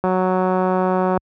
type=click train; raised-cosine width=1 ms; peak=-6 dBFS; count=211; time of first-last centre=0.04-1.175 s; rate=185 Hz; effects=high-pass 60 Hz 12 dB/octave